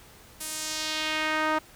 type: tone with band-pass filter sweep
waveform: sawtooth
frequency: 311.1 Hz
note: D#4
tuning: in tune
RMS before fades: -29 dBFS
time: 0.4-1.59 s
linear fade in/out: 10 ms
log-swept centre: 11000 to 1100 Hz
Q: 1.3
effects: pink hiss -52 dBFS RMS until 1.75 s